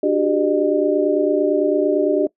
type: tone cluster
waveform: sine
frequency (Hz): 298.1 / 369.2 / 398.1 / 607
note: D4 / F#4 / G4 / D#5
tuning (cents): +26 / -4 / +27 / -43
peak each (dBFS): -20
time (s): 0.03-2.27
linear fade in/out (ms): 5
effects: noise-tail reverb RT60 0.1 s tail -21 dB re dry